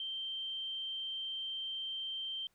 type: tone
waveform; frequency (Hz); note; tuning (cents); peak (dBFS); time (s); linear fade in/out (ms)
sine; 3136; G7; 0; -37; 0-2.47; 2
effects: pink hiss -75 dBFS RMS until 2.54 s